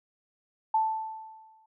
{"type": "tone with exponential decay", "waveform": "sine", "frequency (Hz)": 880, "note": "A5", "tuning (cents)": 0, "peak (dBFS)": -20, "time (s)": [0.74, 1.66], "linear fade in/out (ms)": 5, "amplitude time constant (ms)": 200, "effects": []}